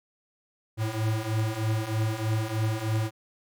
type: beating tone pair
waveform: square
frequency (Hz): 107.9 / 111.1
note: A2 / A2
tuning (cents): -33 / +17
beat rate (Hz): 3.2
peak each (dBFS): -31 / -28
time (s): 0.77-3.11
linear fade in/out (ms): 50
effects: none